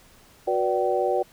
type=tone cluster; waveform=sine; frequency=367.3 / 487.5 / 584 / 765 Hz; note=F#4 / B4 / D5 / G5; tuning=-13 / -23 / -10 / -42 cents; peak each=-26 dBFS; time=0.47-1.23 s; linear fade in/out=10 ms; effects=pink hiss -54 dBFS RMS until 1.32 s